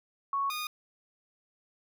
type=tone pair in turn; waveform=sine / 15% pulse; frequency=1108.7 / 1228.3 Hz; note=C#6 / D#6; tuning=0 / -23 cents; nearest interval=major second; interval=177 cents; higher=second; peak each=-27 dBFS; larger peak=neither; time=0.33-0.5 / 0.5-0.67 s; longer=neither; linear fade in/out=2 ms; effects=none